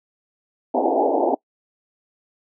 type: band-pass noise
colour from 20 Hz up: white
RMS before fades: -19 dBFS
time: 0.74-1.35 s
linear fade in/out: 10 ms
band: 250 to 870 Hz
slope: 96 dB/octave
effects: noise-tail reverb RT60 0.1 s tail -24 dB re dry